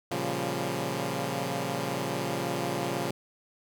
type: chord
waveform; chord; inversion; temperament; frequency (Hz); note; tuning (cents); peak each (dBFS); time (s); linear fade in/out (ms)
10% pulse; G half-diminished seventh; first; equal; 116.54 / 138.59 / 174.61 / 196; Bb2 / Db3 / F3 / G3; 0 / 0 / 0 / 0; -28 / -25 / -26 / -29; 0.11-3.11; 5
effects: none